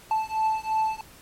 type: beating tone pair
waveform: triangle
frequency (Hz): 875 / 877.9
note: A5 / A5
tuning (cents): -10 / -4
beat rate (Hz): 2.9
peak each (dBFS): -24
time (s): 0.11-1.01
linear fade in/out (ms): 2
effects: pink hiss -50 dBFS RMS until 1.21 s + MP3 64 kbps